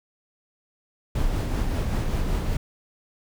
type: noise with tremolo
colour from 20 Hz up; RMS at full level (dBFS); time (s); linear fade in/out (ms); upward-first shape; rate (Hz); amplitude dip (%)
brown; -23; 1.15-2.57; 5; sine; 5.2; 30
effects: none